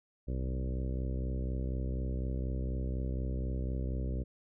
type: harmonic tone with a mistuned harmonic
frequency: 64.1 Hz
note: C2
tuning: 35 cents flat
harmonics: 1 / 2 / 3 / 4 / 5 / 6 / 7 / 8 / 9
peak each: -33 / -39 / -43 / -45 / -47 / -49 / -50 / -51 / -52 dBFS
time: 0.27-4.24 s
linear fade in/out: 20 ms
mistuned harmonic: 1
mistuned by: -39 cents
effects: none